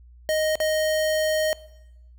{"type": "tone with dropouts", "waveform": "square", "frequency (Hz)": 622.3, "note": "D#5", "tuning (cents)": 0, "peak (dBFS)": -21, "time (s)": [0.29, 1.53], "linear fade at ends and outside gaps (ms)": 0, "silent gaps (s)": [0.555, 0.602], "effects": ["noise-tail reverb RT60 0.9 s tail -20 dB re dry", "added 60 Hz sine -46 dBFS peak until 2.18 s"]}